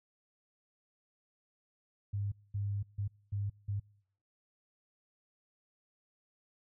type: tone bursts at uneven times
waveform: sine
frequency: 101.1 Hz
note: G#2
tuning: 46 cents flat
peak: -32 dBFS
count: 5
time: 2.13-2.32 / 2.54-2.83 / 2.98-3.08 / 3.32-3.5 / 3.68-3.8 s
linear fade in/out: 10 ms
effects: noise-tail reverb RT60 0.7 s tail -26 dB re dry